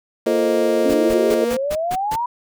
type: tone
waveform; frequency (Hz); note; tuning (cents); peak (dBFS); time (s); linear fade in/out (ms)
sawtooth; 233.1; A#3; 0; -19; 0.26-1.57; 5
type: chord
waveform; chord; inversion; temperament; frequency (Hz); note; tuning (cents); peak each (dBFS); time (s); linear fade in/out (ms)
sine; F dominant seventh; none; equal with one note detuned; 344.2 / 440 / 523.3 / 622.3; F4 / A4 / C5 / Eb5; -25 / 0 / 0 / 0; -21; 0.26-1.45; 10
type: exponential sweep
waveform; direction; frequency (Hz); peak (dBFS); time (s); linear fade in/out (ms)
sine; up; 269.5 to 987.8; -19; 0.85-2.26; 5
type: noise bursts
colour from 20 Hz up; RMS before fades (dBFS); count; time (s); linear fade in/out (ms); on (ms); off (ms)
pink; -29; 7; 0.89-2.161; 10; 53; 150
effects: none